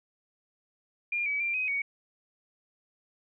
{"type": "tone with pitch steps", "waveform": "sine", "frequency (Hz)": [2406, 2282, 2371, 2518, 2241], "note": ["D7", "C#7", "D7", "D#7", "C#7"], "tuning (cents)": [41, 50, 16, 20, 18], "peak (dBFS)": -27, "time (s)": [1.12, 1.82], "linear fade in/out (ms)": 5, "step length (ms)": 140, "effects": []}